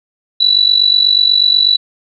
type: tone with amplitude modulation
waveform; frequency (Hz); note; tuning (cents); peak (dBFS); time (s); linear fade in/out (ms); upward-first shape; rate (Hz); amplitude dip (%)
sine; 3951; B7; 0; -4; 0.4-1.77; 10; sine; 48.2; 80
effects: none